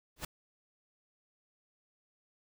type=noise with exponential growth; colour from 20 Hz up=pink; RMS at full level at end=-32 dBFS; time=0.16-0.25 s; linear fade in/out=5 ms; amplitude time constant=18 ms; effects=none